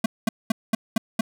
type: tone bursts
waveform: square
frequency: 222.3 Hz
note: A3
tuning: 18 cents sharp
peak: -18 dBFS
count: 6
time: 0.04-1.21 s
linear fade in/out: 5 ms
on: 20 ms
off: 210 ms
effects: none